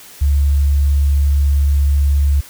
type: tone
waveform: sine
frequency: 70.9 Hz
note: C#2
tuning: 40 cents sharp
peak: -10 dBFS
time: 0.21-2.41 s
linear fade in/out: 10 ms
effects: white hiss -39 dBFS RMS until 2.49 s